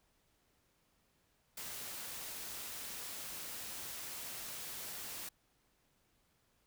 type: noise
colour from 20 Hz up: white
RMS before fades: -45 dBFS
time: 1.57-5.29 s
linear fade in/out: 5 ms
effects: pink hiss -75 dBFS RMS until 6.66 s